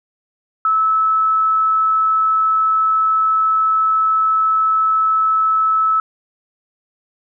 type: tone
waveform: sine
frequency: 1303 Hz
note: E6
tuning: 20 cents flat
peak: -12 dBFS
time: 0.65-6 s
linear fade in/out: 2 ms
effects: none